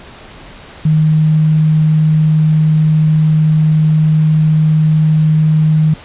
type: tone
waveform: sine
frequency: 155.56 Hz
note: D#3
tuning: in tune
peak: -7 dBFS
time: 0.85-5.94 s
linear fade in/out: 5 ms
effects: pink hiss -35 dBFS RMS until 6.04 s + resampled to 8000 Hz